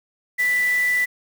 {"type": "tone in noise", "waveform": "sine", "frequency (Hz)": 1979, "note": "B6", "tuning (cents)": 3, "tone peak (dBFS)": -17, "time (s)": [0.38, 1.06], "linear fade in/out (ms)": 20, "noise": "white", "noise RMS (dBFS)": -35, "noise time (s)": [0.38, 1.06], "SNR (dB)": 15, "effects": []}